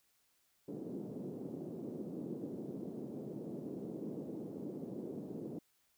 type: band-pass noise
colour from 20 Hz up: white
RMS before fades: -44 dBFS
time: 0.68-5.59 s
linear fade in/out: 5 ms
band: 160 to 390 Hz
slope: 24 dB/octave
effects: white hiss -75 dBFS RMS until 5.97 s